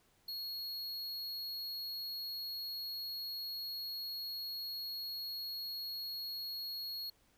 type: tone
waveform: square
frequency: 4317 Hz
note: C#8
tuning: 47 cents flat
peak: -40 dBFS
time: 0.28-7.1 s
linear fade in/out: 5 ms
effects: pink hiss -71 dBFS RMS until 7.37 s